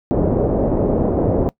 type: low-pass noise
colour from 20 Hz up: white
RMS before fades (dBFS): -17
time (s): 0.11-1.49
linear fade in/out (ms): 0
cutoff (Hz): 560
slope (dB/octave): 24
effects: noise-tail reverb RT60 0.1 s tail -22 dB re dry